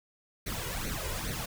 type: noise with flanger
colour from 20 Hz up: pink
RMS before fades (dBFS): -35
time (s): 0.46-1.46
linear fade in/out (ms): 10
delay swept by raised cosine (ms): 0.48 to 2.08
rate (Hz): 2.4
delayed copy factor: +0.7
effects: none